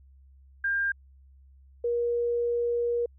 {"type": "tone pair in turn", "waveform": "sine", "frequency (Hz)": [1600, 475.7], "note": ["G6", "A#4"], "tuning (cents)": [35, 35], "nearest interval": "octave + major sixth", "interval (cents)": 2100, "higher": "first", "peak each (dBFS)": -24, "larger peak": "neither", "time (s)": [[0.64, 0.92], [1.84, 3.06]], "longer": "second", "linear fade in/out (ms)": 5, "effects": ["added 67 Hz sine -52 dBFS peak until 3.18 s"]}